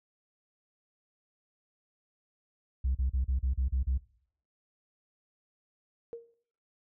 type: tone bursts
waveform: sine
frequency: 64.9 Hz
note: C2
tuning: 13 cents flat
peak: -24 dBFS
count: 8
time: 2.84-3.979 s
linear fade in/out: 10 ms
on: 110 ms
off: 37 ms
type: tone with exponential decay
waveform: sine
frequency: 466.2 Hz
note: A#4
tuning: in tune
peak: -34 dBFS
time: 6.13-6.34 s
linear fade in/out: 0 ms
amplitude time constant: 44 ms
effects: noise-tail reverb RT60 0.6 s tail -19 dB re dry + tanh soft clip ceiling -23 dBFS

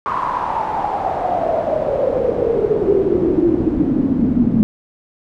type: noise with band-pass filter sweep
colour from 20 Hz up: brown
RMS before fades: -17 dBFS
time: 0.06-4.63 s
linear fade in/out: 0 ms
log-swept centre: 1100 to 220 Hz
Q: 8.8
effects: none

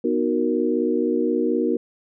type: chord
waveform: sine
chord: B major seventh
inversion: none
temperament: equal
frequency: 246.9 / 311.1 / 370 / 466.2 Hz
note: B3 / D#4 / F#4 / A#4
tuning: 0 / 0 / 0 / 0 cents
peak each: -24 dBFS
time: 0.04-1.77 s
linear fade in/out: 5 ms
effects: none

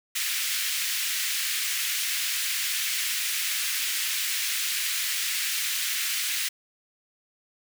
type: high-pass noise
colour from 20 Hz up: pink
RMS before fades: -28 dBFS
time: 0.15-6.49 s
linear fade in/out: 10 ms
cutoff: 1900 Hz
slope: 24 dB/octave
effects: none

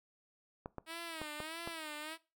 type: clicks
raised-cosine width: 1 ms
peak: -27 dBFS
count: 5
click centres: 0.659 / 0.783 / 1.216 / 1.403 / 1.675 s
type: tone with vibrato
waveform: 5% pulse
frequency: 318 Hz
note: D#4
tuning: 38 cents sharp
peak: -31 dBFS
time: 0.86-2.18 s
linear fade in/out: 50 ms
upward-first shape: sine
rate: 1.6 Hz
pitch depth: 110 cents each way
effects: noise-tail reverb RT60 0.3 s tail -21 dB re dry

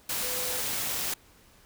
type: tone in noise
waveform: sine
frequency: 501 Hz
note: B4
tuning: 25 cents sharp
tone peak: -39 dBFS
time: 0.22-0.61 s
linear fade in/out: 5 ms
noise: white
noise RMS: -31 dBFS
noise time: 0.09-1.14 s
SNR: -11 dB
effects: pink hiss -58 dBFS RMS until 1.65 s

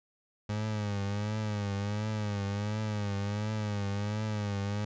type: tone with vibrato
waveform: 30% pulse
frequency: 103.83 Hz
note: G#2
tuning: in tune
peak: -28 dBFS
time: 0.49-4.85 s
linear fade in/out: 5 ms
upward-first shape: triangle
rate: 1.4 Hz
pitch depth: 85 cents each way
effects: resampled to 16000 Hz

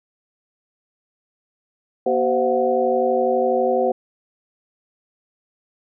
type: tone cluster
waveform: sine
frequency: 240.4 / 382.1 / 515 / 685 / 737 Hz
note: B3 / G4 / C5 / F5 / F#5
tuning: -46 / -44 / -28 / -34 / -7 cents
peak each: -27 / -22 / -19 / -27 / -23 dBFS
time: 2.06-3.92 s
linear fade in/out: 5 ms
effects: none

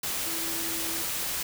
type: tone in noise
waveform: sine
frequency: 329.6 Hz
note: E4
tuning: in tune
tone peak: -39 dBFS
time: 0.26-1.02 s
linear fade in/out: 5 ms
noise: white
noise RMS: -31 dBFS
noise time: 0.03-1.43 s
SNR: -11 dB
effects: none

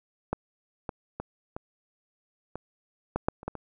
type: clicks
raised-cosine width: 1 ms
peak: -13 / -18 / -19 / -21 / -21 / -13 / -9 / -29 / -17 / -23 dBFS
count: 10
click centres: 0.33 / 0.892 / 1.2 / 1.565 / 2.556 / 3.16 / 3.285 / 3.431 / 3.48 / 3.553 s
effects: none

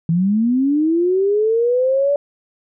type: linear sweep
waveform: sine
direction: up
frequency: 160 to 579 Hz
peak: -13 dBFS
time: 0.09-2.16 s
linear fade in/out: 2 ms
effects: none

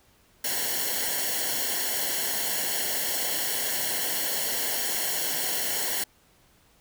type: noise with comb filter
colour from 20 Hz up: white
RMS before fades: -28 dBFS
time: 0.44-6.04 s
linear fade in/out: 5 ms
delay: 0.81 ms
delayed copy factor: -0.75
effects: pink hiss -61 dBFS RMS until 6.8 s

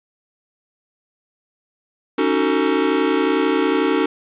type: chord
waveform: square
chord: D# half-diminished seventh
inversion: third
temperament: just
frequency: 280 / 311.1 / 373.4 / 448 Hz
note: C#4 / D#4 / F#4 / A4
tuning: +18 / 0 / +16 / +31 cents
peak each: -22 dBFS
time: 2.18-4.06 s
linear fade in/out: 5 ms
effects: resampled to 8000 Hz + 7-bit

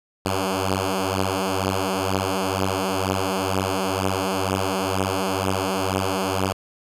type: beating tone pair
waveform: 5% pulse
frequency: 94.4 / 96.5 Hz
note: F#2 / G2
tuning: +35 / -27 cents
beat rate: 2.1 Hz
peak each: -13 / -13 dBFS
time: 0.25-6.53 s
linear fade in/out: 10 ms
effects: resampled to 32000 Hz

